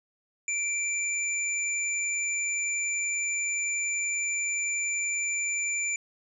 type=tone pair together; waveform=sine; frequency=2349 / 7019 Hz; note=D7 / A8; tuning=0 / -5 cents; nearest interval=octave + perfect fifth; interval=1895 cents; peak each=-29 / -30 dBFS; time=0.48-5.96 s; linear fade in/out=2 ms; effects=none